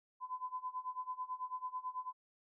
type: tone with tremolo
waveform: sine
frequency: 1013 Hz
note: B5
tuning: 44 cents sharp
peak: -36 dBFS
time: 0.2-2.13 s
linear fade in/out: 50 ms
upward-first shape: sine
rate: 9.1 Hz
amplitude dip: 90%
effects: none